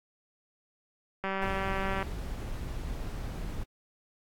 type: click train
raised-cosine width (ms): 0.5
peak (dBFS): -18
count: 153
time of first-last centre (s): 1.24-2.028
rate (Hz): 193
type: noise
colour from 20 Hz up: brown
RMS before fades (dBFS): -36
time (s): 1.41-3.64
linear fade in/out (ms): 10
effects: AAC 64 kbps